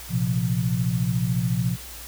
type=chord; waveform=sine; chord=Bb suspended second; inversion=none; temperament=equal with one note detuned; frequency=116.88 / 130.81 / 174.61 Hz; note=Bb2 / C3 / F3; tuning=+5 / 0 / 0 cents; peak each=-25 dBFS; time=0.09-1.77 s; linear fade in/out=50 ms; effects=added 60 Hz sine -42 dBFS peak until 2.07 s + white hiss -40 dBFS RMS until 2.07 s